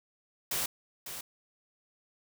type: noise with echo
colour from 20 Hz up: white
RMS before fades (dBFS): -32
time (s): 0.51-0.66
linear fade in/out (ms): 5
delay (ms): 550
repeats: 1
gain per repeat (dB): -9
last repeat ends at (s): 1.21
effects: none